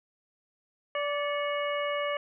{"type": "harmonic tone with a mistuned harmonic", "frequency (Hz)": 580, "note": "D5", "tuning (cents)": -22, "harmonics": [1, 2, 3, 4, 5], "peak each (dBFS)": [-30, -34, -39, -37, -39], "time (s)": [0.95, 2.17], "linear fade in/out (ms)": 2, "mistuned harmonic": 4, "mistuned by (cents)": -85, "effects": []}